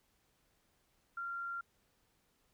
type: tone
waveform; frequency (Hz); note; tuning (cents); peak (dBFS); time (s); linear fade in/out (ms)
sine; 1383; F6; -17; -38; 1.17-1.61; 5
effects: pink hiss -75 dBFS RMS until 2.53 s